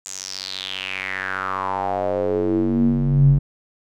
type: tone with band-pass filter sweep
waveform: square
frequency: 47.45 Hz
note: F#1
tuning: 44 cents sharp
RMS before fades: -21 dBFS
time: 0.05-3.39 s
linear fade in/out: 10 ms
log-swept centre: 7300 to 120 Hz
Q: 5.4
effects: none